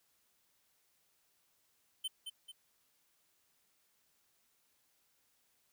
square tone with echo, 3076 Hz, G7, 33 cents flat, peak -36 dBFS, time 2.04-2.08 s, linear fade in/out 10 ms, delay 220 ms, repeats 2, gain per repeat -6 dB, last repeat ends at 2.52 s, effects white hiss -75 dBFS RMS until 5.72 s

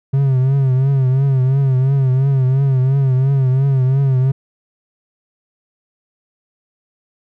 triangle tone with vibrato, 133.4 Hz, C3, 34 cents sharp, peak -9 dBFS, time 0.13-4.32 s, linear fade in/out 10 ms, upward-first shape triangle, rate 2.9 Hz, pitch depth 88 cents each way, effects none

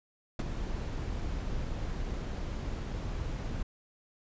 brown noise with ADSR envelope, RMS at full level -27 dBFS, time 0.39-3.63 s, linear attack 5 ms, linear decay 27 ms, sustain -8 dB, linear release 7 ms, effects resampled to 16000 Hz

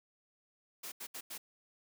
white noise bursts at uneven times, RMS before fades -44 dBFS, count 4, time 0.83-0.92 / 1-1.07 / 1.14-1.21 / 1.3-1.38 s, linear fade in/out 10 ms, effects high-pass 200 Hz 12 dB/octave

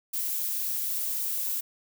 violet noise, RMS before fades -30 dBFS, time 0.13-1.61 s, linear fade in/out 10 ms, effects none

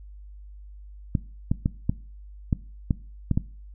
clicks, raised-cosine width 5 ms, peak -9 dBFS, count 8, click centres 1.152 / 1.515 / 1.659 / 1.895 / 2.528 / 2.908 / 3.313 / 3.375 s, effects noise-tail reverb RT60 0.4 s tail -20 dB re dry + added 50 Hz sine -41 dBFS peak until 3.74 s

